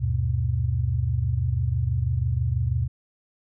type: tone cluster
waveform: sine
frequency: 75.2 / 95.4 / 121.5 Hz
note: D2 / G2 / B2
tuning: +42 / -47 / -28 cents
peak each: -26 / -27 / -24 dBFS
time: 0-2.88 s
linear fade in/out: 20 ms
effects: none